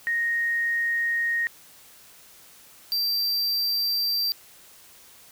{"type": "tone pair in turn", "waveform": ["sine", "square"], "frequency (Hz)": [1864.7, 4699], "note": ["A#6", "D8"], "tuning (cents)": [0, 0], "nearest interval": "octave + major third", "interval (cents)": 1600, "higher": "second", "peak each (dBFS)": [-22, -23], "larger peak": "first", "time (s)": [[0.07, 1.47], [2.92, 4.32]], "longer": "neither", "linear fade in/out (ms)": 0, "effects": ["white hiss -51 dBFS RMS until 5.31 s"]}